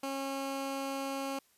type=tone; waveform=15% pulse; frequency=272.5 Hz; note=C#4; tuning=29 cents flat; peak=-28 dBFS; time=0.03-1.39 s; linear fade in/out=5 ms; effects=white hiss -68 dBFS RMS until 1.57 s + resampled to 32000 Hz